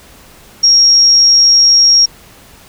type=tone; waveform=sine; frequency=5588 Hz; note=F8; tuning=in tune; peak=-4 dBFS; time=0.63-2.06 s; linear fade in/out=10 ms; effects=pink hiss -40 dBFS RMS until 2.68 s